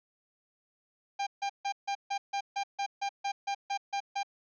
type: tone bursts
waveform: 45% pulse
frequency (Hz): 798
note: G5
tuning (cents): +31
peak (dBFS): -30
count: 14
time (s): 1.19-4.232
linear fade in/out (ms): 10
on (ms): 78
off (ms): 150
effects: resampled to 16000 Hz